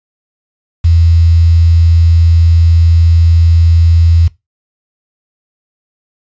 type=tone with quantisation; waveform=sine; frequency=83.4 Hz; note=E2; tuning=21 cents sharp; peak=-4 dBFS; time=0.84-4.28 s; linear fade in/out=10 ms; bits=5; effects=noise-tail reverb RT60 0.2 s tail -20 dB re dry + resampled to 16000 Hz